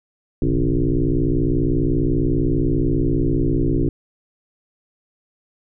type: tone with frequency modulation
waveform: sine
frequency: 142.9 Hz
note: D3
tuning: 47 cents flat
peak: -15 dBFS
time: 0.42-3.89 s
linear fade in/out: 2 ms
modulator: 60.1 Hz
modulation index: 3.9
effects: none